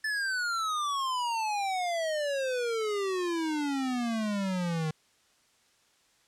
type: exponential sweep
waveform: square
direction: down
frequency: 1760 to 153.7 Hz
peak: -29 dBFS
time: 0.04-4.91 s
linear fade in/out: 5 ms
effects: white hiss -66 dBFS RMS until 6.27 s + low-pass 8000 Hz 12 dB/octave